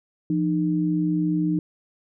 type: tone pair together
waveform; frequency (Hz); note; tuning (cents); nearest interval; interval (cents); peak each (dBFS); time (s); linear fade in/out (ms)
sine; 171.6 / 305.8; F3 / D#4; -30 / -30; minor seventh; 1000; -23 / -22; 0.3-1.59; 2
effects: none